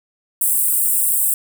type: high-pass noise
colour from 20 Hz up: pink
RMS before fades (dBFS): -17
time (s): 0.41-1.34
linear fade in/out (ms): 2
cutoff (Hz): 8000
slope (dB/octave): 96
effects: none